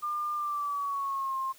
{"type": "tone with pitch glide", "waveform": "sine", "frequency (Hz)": [1200, 1062.9], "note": ["D6", "C6"], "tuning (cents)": [37, 27], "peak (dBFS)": -29, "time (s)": [0.02, 1.53], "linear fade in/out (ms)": 20, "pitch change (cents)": -210, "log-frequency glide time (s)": [0.35, 1.37], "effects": ["white hiss -56 dBFS RMS until 1.58 s"]}